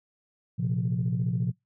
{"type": "chord", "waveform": "sine", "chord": "Bb suspended second", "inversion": "none", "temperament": "equal", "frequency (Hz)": [116.54, 130.81, 174.61], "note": ["Bb2", "C3", "F3"], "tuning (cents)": [0, 0, 0], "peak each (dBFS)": -28, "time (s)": [0.58, 1.52], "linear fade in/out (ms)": 20, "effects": ["noise-tail reverb RT60 0.2 s tail -25 dB re dry", "tanh soft clip ceiling -18 dBFS"]}